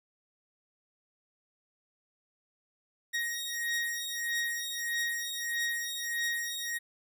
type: beating tone pair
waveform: sawtooth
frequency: 1878 / 1879.6 Hz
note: A#6 / A#6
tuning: +12 / +14 cents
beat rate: 1.6 Hz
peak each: -31 dBFS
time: 3.13-6.79 s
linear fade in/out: 20 ms
effects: none